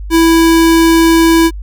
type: tone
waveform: square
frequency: 329.6 Hz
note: E4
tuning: in tune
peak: -6 dBFS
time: 0.1-1.51 s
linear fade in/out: 50 ms
effects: added 50 Hz sine -21 dBFS peak until 1.62 s